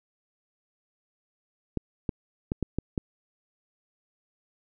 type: clicks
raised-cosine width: 3 ms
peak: -14 dBFS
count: 6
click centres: 1.773 / 2.092 / 2.519 / 2.627 / 2.786 / 2.978 s
effects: none